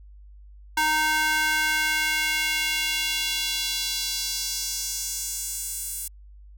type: tone with high-pass filter sweep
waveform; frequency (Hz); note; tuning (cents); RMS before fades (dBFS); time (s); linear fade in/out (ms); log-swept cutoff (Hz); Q
square; 309.2; D#4; -11; -26; 0.77-6.08; 5; 1100 to 9500; 1.8
effects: added 50 Hz sine -44 dBFS peak until 6.57 s